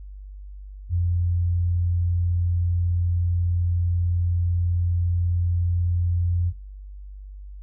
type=tone; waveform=sine; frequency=87.31 Hz; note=F2; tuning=in tune; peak=-19 dBFS; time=0.89-6.53 s; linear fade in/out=50 ms; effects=noise-tail reverb RT60 0.4 s tail -23 dB re dry + added 49 Hz sine -36 dBFS peak until 7.62 s